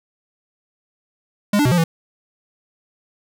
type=tone with pitch steps; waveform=square; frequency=205.4 / 293.5 / 125.7 / 176.1 / 165 Hz; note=G#3 / D4 / B2 / F3 / E3; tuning=-19 / -1 / +31 / +15 / +2 cents; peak=-14 dBFS; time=1.53-1.84 s; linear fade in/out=5 ms; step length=62 ms; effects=none